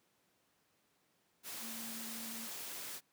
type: tone in noise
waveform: sine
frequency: 227.3 Hz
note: A#3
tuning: 43 cents flat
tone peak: -48 dBFS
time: 1.6-2.49 s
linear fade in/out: 50 ms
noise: white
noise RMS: -45 dBFS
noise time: 1.43-3.01 s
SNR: -6 dB
effects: pink hiss -75 dBFS RMS until 3.12 s + high-pass 150 Hz 12 dB/octave